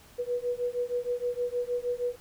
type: beating tone pair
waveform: sine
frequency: 485 / 491.4 Hz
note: B4 / B4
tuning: -31 / -9 cents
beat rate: 6.4 Hz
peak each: -31 dBFS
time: 0.18-2.16 s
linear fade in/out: 20 ms
effects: pink hiss -55 dBFS RMS until 2.2 s